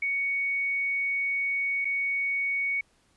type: tone with dropouts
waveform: sine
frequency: 2230 Hz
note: C#7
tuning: 10 cents sharp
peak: -25 dBFS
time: 0.02-2.81 s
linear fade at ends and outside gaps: 5 ms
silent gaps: 1.847-1.852 s
effects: pink hiss -66 dBFS RMS until 3.16 s + resampled to 24000 Hz